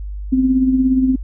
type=tone with tremolo; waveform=sine; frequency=259.8 Hz; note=C4; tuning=12 cents flat; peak=-9 dBFS; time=0.32-1.16 s; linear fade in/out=10 ms; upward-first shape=triangle; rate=17 Hz; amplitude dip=55%; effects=added 50 Hz sine -24 dBFS peak until 1.23 s